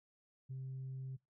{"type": "tone", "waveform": "sine", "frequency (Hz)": 131.9, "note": "C3", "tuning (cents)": 14, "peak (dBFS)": -40, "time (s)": [0.49, 1.17], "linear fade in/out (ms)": 20, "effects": ["noise-tail reverb RT60 0.2 s tail -23 dB re dry", "tanh soft clip ceiling -39 dBFS"]}